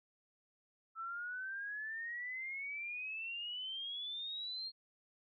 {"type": "exponential sweep", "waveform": "sine", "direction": "up", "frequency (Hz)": [1315, 4260], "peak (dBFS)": -40, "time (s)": [0.95, 4.72], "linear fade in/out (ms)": 50, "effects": []}